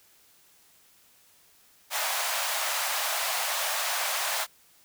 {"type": "high-pass noise", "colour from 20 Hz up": "pink", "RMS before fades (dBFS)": -29, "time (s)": [1.9, 4.47], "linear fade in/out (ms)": 50, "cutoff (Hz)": 610, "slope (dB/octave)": 48, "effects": ["white hiss -60 dBFS RMS until 4.84 s"]}